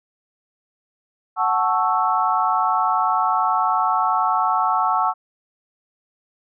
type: chord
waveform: sine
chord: F# minor seventh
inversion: none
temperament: equal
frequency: 740 / 880 / 1108.7 / 1318.5 Hz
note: F#5 / A5 / C#6 / E6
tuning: 0 / 0 / 0 / 0 cents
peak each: -22 dBFS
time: 1.36-5.14 s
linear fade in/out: 50 ms
effects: none